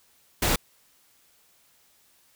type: noise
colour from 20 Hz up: pink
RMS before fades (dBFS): -23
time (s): 0.42-0.56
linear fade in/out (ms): 5
effects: white hiss -62 dBFS RMS until 2.35 s